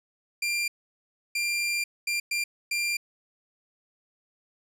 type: tone bursts at uneven times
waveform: sawtooth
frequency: 2384 Hz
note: D7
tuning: 25 cents sharp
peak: -22 dBFS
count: 5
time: 0.42-0.68 / 1.35-1.84 / 2.07-2.2 / 2.31-2.44 / 2.71-2.97 s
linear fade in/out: 5 ms
effects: low-pass 12000 Hz 12 dB/octave